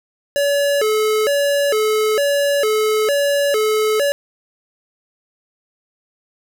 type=tone with vibrato; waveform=square; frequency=495.2 Hz; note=B4; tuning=5 cents sharp; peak=-15 dBFS; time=0.36-4.12 s; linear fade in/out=0 ms; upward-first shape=square; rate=1.1 Hz; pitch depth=240 cents each way; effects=none